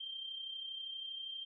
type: tone with amplitude modulation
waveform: sine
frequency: 3158 Hz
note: G7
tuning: 12 cents sharp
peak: -39 dBFS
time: 0-1.45 s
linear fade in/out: 10 ms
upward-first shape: sine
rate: 32.5 Hz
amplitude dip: 50%
effects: none